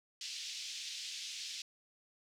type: band-pass noise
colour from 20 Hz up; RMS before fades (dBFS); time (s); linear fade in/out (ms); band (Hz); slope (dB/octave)
white; -44; 0.21-1.62; 2; 2700 to 5800; 24
effects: none